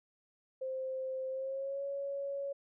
sine tone with pitch glide, 523.3 to 557.6 Hz, C5 to C#5, 0 to +10 cents, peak -35 dBFS, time 0.61-2.53 s, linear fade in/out 10 ms, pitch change +110 cents, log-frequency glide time 1.29-1.83 s, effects none

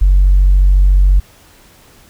sine tone, 47 Hz, F#1, 28 cents sharp, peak -4 dBFS, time 0.01-1.2 s, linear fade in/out 10 ms, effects tanh soft clip ceiling -2 dBFS + pink hiss -45 dBFS RMS until 2.09 s

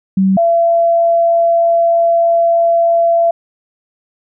sine tone pair in turn, 191.4 / 675.8 Hz, G3 / E5, -41 / +43 cents, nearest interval octave + minor seventh, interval 2184 cents, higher second, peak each -8 dBFS, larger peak neither, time 0.17-0.37 / 0.37-3.31 s, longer second, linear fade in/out 5 ms, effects none

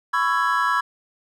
triangle chord, C# minor seventh, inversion third, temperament just, 997.9 / 1108.7 / 1330.5 / 1663.1 Hz, B5 / C#6 / E6 / G#6, +18 / 0 / +16 / +2 cents, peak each -22 dBFS, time 0.13-0.81 s, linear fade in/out 10 ms, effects none

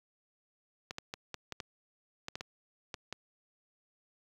clicks, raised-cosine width 0.2 ms, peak -21 dBFS, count 11, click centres 0.909 / 0.984 / 1.139 / 1.343 / 1.523 / 1.602 / 2.284 / 2.355 / 2.409 / 2.942 / 3.126 s, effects high-pass 60 Hz 12 dB/octave + 10-bit

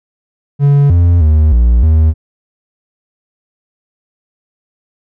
triangle tone with pitch steps, 142.2 / 86.6 / 77.2 / 58.8 / 79 Hz, C#3 / F2 / D#2 / A#1 / D#2, +45 / -14 / -13 / +16 / +27 cents, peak -3 dBFS, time 0.59-2.14 s, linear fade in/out 50 ms, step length 310 ms, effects none

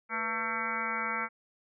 harmonic tone with a mistuned harmonic, 224.7 Hz, A3, 37 cents sharp, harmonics 1 / 2 / 3 / 4 / 5 / 6 / 7 / 8 / 9 / 10, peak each -43 / -44 / -47 / -39 / -41 / -35 / -39 / -46 / -38 / -37 dBFS, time 0.09-1.29 s, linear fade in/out 50 ms, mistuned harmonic 2, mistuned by +150 cents, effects none

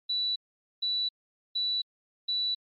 sine tone bursts, 3951 Hz, B7, in tune, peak -26 dBFS, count 4, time 0.09-2.55 s, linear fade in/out 10 ms, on 270 ms, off 460 ms, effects MP3 32 kbps

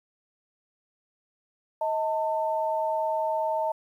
sine tone pair together, 633 / 895.2 Hz, D#5 / A5, +30 / +30 cents, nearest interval tritone, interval 600 cents, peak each -27 dBFS, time 1.81-3.72 s, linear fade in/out 5 ms, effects 10-bit

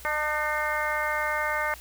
harmonic tone with a mistuned harmonic, 302.9 Hz, D#4, 46 cents flat, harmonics 2 / 3 / 4 / 5 / 6 / 7, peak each -32 / -32 / -32 / -32 / -32 / -32 dBFS, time 0.05-1.74 s, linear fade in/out 0 ms, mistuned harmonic 3, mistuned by -20 cents, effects added 60 Hz sine -47 dBFS peak until 1.8 s + white hiss -47 dBFS RMS until 1.8 s

